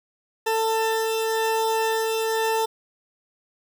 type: tone pair together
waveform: 40% pulse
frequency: 445.5 / 890 Hz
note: A4 / A5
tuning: +22 / +20 cents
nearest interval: octave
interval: 1198 cents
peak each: -22 / -25 dBFS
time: 0.46-2.66 s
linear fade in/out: 10 ms
effects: none